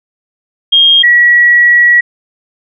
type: tone pair in turn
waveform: sine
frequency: 3233 / 1925.9 Hz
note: G#7 / B6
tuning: -47 / -44 cents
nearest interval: major sixth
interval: 897 cents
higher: first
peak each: -3 dBFS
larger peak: neither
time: 0.72-1.03 / 1.03-2.01 s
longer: second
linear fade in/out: 10 ms
effects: none